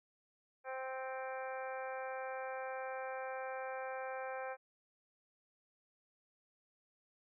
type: harmonic tone with a mistuned harmonic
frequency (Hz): 261.6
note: C4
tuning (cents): 0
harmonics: 2 / 3 / 4 / 5 / 6 / 7 / 8 / 9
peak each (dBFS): -43 / -45 / -51 / -52 / -49 / -56 / -61 / -54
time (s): 0.64-4.57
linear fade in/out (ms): 50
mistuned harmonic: 8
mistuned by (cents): +20
effects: none